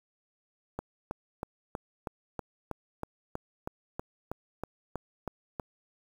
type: click train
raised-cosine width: 1 ms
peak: -20 dBFS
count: 16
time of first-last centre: 0.79-5.598 s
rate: 3.12 Hz
effects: 8-bit